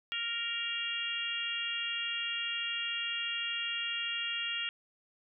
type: harmonic tone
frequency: 466.2 Hz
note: A#4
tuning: in tune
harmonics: 3 / 4 / 5 / 6 / 7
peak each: -42 / -42 / -43 / -35 / -39 dBFS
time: 0.12-4.69 s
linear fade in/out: 0 ms
effects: none